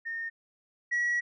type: tone pair in turn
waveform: sine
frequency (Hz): 1831 / 1923.3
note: A#6 / B6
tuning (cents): -32 / -46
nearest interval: minor second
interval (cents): 86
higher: second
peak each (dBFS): -32 / -23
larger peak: second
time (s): 0.05-0.3 / 0.91-1.21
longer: second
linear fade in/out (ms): 20
effects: tanh soft clip ceiling -24 dBFS